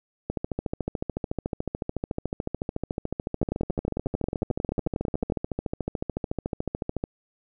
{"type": "two click trains", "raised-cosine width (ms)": 2, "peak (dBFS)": [-14, -13], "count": [94, 22], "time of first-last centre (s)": [[0.3, 7.039], [3.43, 5.322]], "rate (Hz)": [13.8, 11.1], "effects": []}